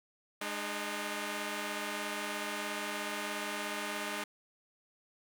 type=tone pair together; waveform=5% pulse; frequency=207.7 / 303.1 Hz; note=G#3 / D#4; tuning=0 / -45 cents; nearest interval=perfect fifth; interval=655 cents; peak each=-27 dBFS; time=0.41-4.24 s; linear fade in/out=5 ms; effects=none